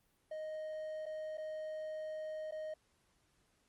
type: tone with dropouts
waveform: triangle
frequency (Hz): 622.3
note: D#5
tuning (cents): 0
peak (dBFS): -38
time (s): 0.31-2.74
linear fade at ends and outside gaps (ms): 5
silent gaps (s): 1.057-1.063 / 1.373-1.38 / 2.511-2.521
effects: pink hiss -75 dBFS RMS until 3.68 s + Opus 32 kbps